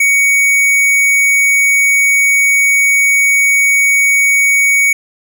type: tone with hard clipping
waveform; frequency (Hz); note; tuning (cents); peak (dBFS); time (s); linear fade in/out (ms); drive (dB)
sine; 2240; C#7; +18; -9; 0-4.93; 5; 13
effects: none